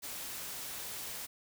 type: noise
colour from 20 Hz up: white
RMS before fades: -42 dBFS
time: 0.02-1.27 s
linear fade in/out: 20 ms
effects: none